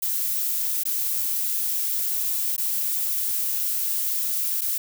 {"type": "noise with dropouts", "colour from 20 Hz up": "violet", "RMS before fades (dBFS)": -25, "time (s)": [0.02, 4.78], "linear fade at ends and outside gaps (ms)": 5, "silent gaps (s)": [[0.835, 0.853], [2.565, 2.579], [4.61, 4.616]], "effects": []}